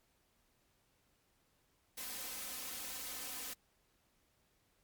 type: noise with comb filter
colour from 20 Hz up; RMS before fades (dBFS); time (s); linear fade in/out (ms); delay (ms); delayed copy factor
white; -44; 1.97-3.54; 10; 3.9; +0.95
effects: pink hiss -75 dBFS RMS until 4.83 s + MP3 96 kbps